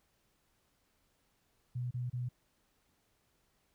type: tone bursts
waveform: sine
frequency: 123.47 Hz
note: B2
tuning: in tune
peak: -34 dBFS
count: 3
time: 1.75-2.29 s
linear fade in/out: 10 ms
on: 160 ms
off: 30 ms
effects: pink hiss -75 dBFS RMS until 3.74 s